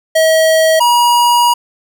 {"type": "tone pair in turn", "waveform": "square", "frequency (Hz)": [640, 958.9], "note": ["D#5", "A#5"], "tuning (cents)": [49, 49], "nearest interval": "perfect fifth", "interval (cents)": 700, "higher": "second", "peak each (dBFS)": -8, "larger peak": "neither", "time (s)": [[0.15, 0.8], [0.8, 1.54]], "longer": "second", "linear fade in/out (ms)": 10, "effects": []}